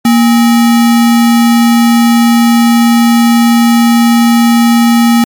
sine tone with sample-and-hold, 234.2 Hz, A#3, 8 cents sharp, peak -3 dBFS, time 0.05-5.24 s, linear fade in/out 2 ms, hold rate 1050 Hz, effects MP3 96 kbps

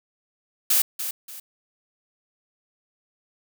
blue noise with echo, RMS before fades -19 dBFS, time 0.7-0.82 s, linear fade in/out 5 ms, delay 290 ms, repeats 2, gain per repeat -10 dB, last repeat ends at 1.4 s, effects none

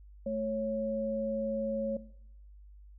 sine tone pair together, 218.4 / 550.9 Hz, A3 / C#5, -13 / -11 cents, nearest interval octave + major third, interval 1602 cents, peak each -35 / -32 dBFS, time 0.26-1.97 s, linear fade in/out 5 ms, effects noise-tail reverb RT60 0.7 s tail -17 dB re dry + added 50 Hz sine -50 dBFS peak until 2.98 s

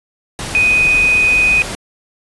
sine tone in noise, 2495 Hz, D#7, 4 cents sharp, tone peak -9 dBFS, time 0.55-1.62 s, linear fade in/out 0 ms, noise pink, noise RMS -24 dBFS, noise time 0.39-1.75 s, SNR +12 dB, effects resampled to 24000 Hz

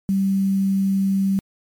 sine tone with quantisation, 194.3 Hz, G3, 15 cents flat, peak -16 dBFS, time 0.09-1.39 s, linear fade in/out 0 ms, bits 7, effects MP3 96 kbps

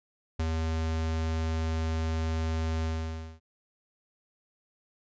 square tone with ADSR envelope, 80.5 Hz, E2, 41 cents flat, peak -26 dBFS, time 0.39-3.4 s, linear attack 8 ms, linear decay 32 ms, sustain -2 dB, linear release 560 ms, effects resampled to 16000 Hz

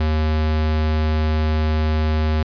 square tone, 77.7 Hz, D#2, 2 cents flat, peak -17 dBFS, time 0-2.43 s, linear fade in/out 5 ms, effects resampled to 11025 Hz

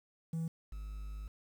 triangle tone pair in turn, 163.4 / 51.47 Hz, E3 / G#1, -15 / -15 cents, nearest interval octave + minor sixth, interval 2000 cents, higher first, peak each -31 / -38 dBFS, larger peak first, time 0.33-0.48 / 0.72-1.28 s, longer second, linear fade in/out 5 ms, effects tanh soft clip ceiling -28 dBFS + 10-bit

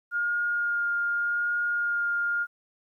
sine tone with vibrato, 1417 Hz, F6, 25 cents sharp, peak -24 dBFS, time 0.11-2.47 s, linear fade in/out 50 ms, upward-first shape sine, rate 0.85 Hz, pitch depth 10 cents each way, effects 11-bit

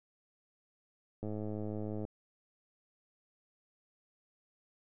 click train, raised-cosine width 2 ms, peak -27 dBFS, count 88, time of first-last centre 1.23-2.051 s, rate 106 Hz, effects none

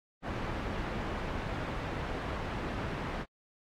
pink low-pass noise, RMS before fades -36 dBFS, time 0.22-3.26 s, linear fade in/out 50 ms, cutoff 1900 Hz, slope 12 dB/octave, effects AAC 64 kbps

